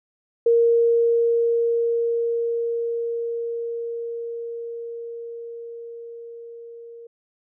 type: tone with level ramp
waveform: sine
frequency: 466.2 Hz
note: A#4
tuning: in tune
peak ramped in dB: -13 to -38 dBFS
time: 0.46-7.07 s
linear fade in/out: 5 ms
effects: none